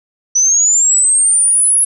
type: linear sweep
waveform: sine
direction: up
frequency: 5920 to 10630 Hz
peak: -8 dBFS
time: 0.35-1.85 s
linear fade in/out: 10 ms
effects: none